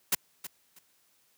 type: noise with echo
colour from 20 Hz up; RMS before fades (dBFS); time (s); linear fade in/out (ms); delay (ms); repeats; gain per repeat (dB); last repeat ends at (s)
white; -25; 0.12-0.15; 5; 320; 2; -14; 0.79
effects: white hiss -68 dBFS RMS until 1.37 s + high-pass 80 Hz 12 dB/octave